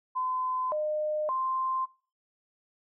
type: tone with pitch steps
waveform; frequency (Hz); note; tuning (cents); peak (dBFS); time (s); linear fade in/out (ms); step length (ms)
sine; 1022 / 609 / 1045; C6 / D#5 / C6; -41 / -37 / -2; -27; 0.15-1.86; 20; 570
effects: noise-tail reverb RT60 0.4 s tail -21 dB re dry